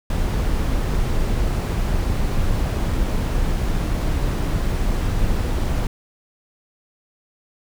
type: noise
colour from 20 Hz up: brown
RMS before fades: -20 dBFS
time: 0.1-5.87 s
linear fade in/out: 2 ms
effects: none